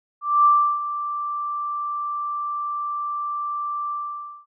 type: tone with ADSR envelope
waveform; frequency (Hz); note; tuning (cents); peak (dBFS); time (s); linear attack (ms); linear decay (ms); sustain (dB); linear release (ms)
sine; 1174.7; D6; 0; -11; 0.21-4.46; 240; 340; -13; 550
effects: none